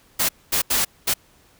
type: noise bursts at uneven times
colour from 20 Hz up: white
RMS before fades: -20 dBFS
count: 4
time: 0.19-0.29 / 0.52-0.62 / 0.7-0.85 / 1.07-1.14 s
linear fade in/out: 10 ms
effects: pink hiss -56 dBFS RMS until 1.59 s